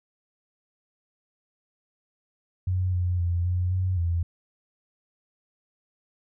sine tone with pitch steps, 91.9 / 89.4 / 86.8 / 89.8 / 92.6 / 85.2 Hz, F#2 / F2 / F2 / F2 / F#2 / F2, -11 / +41 / -10 / +49 / +2 / -42 cents, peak -22 dBFS, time 2.67-4.23 s, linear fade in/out 5 ms, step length 260 ms, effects none

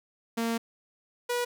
sawtooth tone pair in turn, 229.8 / 485.7 Hz, A#3 / B4, -25 / -29 cents, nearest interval octave + minor second, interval 1296 cents, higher second, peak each -23 dBFS, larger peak neither, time 0.37-0.58 / 1.29-1.45 s, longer first, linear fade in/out 10 ms, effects none

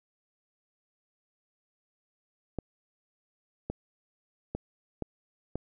clicks, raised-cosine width 2 ms, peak -19 dBFS, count 5, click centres 2.587 / 3.7 / 4.55 / 5.023 / 5.556 s, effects none

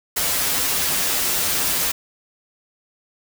white noise with comb filter, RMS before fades -21 dBFS, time 0.16-1.92 s, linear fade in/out 10 ms, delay 9.2 ms, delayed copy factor -0.75, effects none

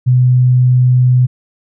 sine tone, 125.9 Hz, B2, 34 cents sharp, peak -6 dBFS, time 0.06-1.27 s, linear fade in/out 20 ms, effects none

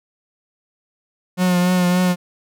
45% pulse tone with vibrato, 180 Hz, F#3, 47 cents flat, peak -14 dBFS, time 1.37-2.16 s, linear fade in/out 50 ms, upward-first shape triangle, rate 3.5 Hz, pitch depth 33 cents each way, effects none

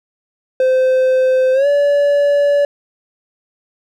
triangle tone with pitch glide, 517 to 573.6 Hz, C5 to D5, -21 to -41 cents, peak -8 dBFS, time 0.6-2.65 s, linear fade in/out 2 ms, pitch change +180 cents, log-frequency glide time 1.53-1.67 s, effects none

